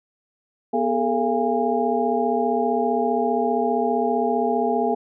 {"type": "tone cluster", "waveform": "sine", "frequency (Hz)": [243.9, 412.4, 447.6, 687, 818], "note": ["B3", "G#4", "A4", "F5", "G#5"], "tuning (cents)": [-21, -12, 30, -29, -26], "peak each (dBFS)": -25, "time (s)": [0.73, 4.95], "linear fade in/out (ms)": 10, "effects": []}